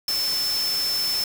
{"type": "tone in noise", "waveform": "sine", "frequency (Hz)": 5290, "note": "E8", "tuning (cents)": 5, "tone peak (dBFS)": -22, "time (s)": [0.08, 1.24], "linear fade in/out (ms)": 2, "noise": "white", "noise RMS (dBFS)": -31, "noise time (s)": [0.08, 1.24], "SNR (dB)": 6, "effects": []}